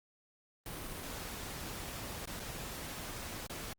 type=noise with dropouts; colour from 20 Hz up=pink; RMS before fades=-43 dBFS; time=0.66-3.73 s; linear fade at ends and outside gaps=1 ms; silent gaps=2.255-2.274 / 2.396-2.4 / 3.466-3.497 s; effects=Opus 32 kbps